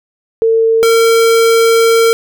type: tone pair in turn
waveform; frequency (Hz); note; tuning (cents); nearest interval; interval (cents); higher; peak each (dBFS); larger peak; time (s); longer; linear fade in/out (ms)
sine / square; 450.8 / 456.6; A4 / A#4; +42 / -36; unison; 22; second; -7; neither; 0.42-0.83 / 0.83-2.13; second; 0
effects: none